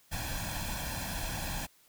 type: noise with comb filter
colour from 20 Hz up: pink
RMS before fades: -36 dBFS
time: 0.11-1.67 s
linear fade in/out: 20 ms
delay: 1.2 ms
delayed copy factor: +0.8
effects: white hiss -64 dBFS RMS until 1.88 s